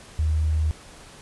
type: tone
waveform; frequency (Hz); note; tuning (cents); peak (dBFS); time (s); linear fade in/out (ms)
sine; 77.78; D#2; 0; -19; 0.19-0.71; 0
effects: pink hiss -46 dBFS RMS until 1.21 s + resampled to 24000 Hz